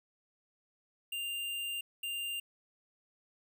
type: tone bursts at uneven times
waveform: square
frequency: 2794 Hz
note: F7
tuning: in tune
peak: -36 dBFS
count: 2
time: 1.12-1.81 / 2.03-2.4 s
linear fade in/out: 5 ms
effects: 11-bit